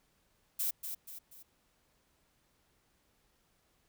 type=noise with echo; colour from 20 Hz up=violet; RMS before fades=-33 dBFS; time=0.59-0.71 s; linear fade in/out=10 ms; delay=240 ms; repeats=3; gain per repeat=-7 dB; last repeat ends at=1.43 s; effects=pink hiss -73 dBFS RMS until 3.88 s